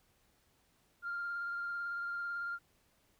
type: tone with vibrato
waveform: sine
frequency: 1396.9 Hz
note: F6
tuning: in tune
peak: -35 dBFS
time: 1.02-2.59 s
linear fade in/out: 50 ms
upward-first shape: sine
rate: 18 Hz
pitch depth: 13 cents each way
effects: tanh soft clip ceiling -32 dBFS + pink hiss -72 dBFS RMS until 3.19 s